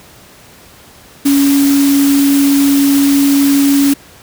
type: tone in noise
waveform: sine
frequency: 280 Hz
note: C#4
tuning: 18 cents sharp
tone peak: -7 dBFS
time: 1.25-3.94 s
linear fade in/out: 10 ms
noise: white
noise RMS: -20 dBFS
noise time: 1.25-3.94 s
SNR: +10 dB
effects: pink hiss -40 dBFS RMS until 4.22 s + high-pass 60 Hz 12 dB/octave